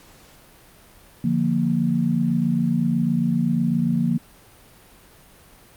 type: chord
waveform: sine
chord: Bb major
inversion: first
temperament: equal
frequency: 146.83 / 174.61 / 233.1 Hz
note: D3 / F3 / Bb3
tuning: 0 / 0 / 0 cents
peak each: -25 / -22 / -21 dBFS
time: 1.24-4.18 s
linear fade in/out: 5 ms
effects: pink hiss -50 dBFS RMS until 5.76 s + Opus 48 kbps